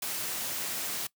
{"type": "noise", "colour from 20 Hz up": "white", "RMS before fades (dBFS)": -34, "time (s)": [0.02, 1.07], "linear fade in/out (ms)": 5, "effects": ["noise-tail reverb RT60 0.1 s tail -21 dB re dry", "high-pass 100 Hz 12 dB/octave"]}